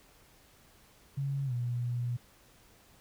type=tone with pitch glide; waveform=sine; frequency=138.59 to 121.35 Hz; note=C#3 to B2; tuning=0 to -30 cents; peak=-30 dBFS; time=1.17-2.17 s; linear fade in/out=10 ms; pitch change=-230 cents; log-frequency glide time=1.45-1.53 s; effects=pink hiss -61 dBFS RMS until 3 s